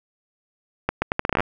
accelerating click train, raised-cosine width 0.5 ms, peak -5 dBFS, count 12, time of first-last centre 0.89-1.405 s, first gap 130 ms, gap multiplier 0.76, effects none

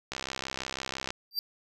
click train, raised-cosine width 0.2 ms, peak -16 dBFS, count 66, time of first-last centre 0.12-1.105 s, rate 66 Hz
square tone with exponential growth, 4699 Hz, D8, in tune, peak -24 dBFS, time 1.31-1.39 s, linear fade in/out 1 ms, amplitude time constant 17 ms
effects none

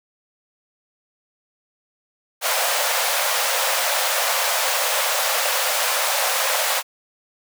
pink high-pass noise, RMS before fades -21 dBFS, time 2.41-6.83 s, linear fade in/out 50 ms, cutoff 500 Hz, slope 96 dB/octave, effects none

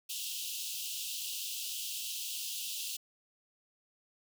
pink high-pass noise, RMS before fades -39 dBFS, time 0.09-2.97 s, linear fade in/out 10 ms, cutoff 2700 Hz, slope 96 dB/octave, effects none

